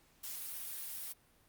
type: noise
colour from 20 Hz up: blue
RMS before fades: -43 dBFS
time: 0.23-1.13 s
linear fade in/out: 10 ms
effects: pink hiss -68 dBFS RMS until 1.48 s + Opus 48 kbps